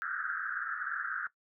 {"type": "band-pass noise", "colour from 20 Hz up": "pink", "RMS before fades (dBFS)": -36, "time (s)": [0.02, 1.27], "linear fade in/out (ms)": 0, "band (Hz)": [1300, 1700], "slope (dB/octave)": 96, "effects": ["noise-tail reverb RT60 0.1 s tail -17 dB re dry"]}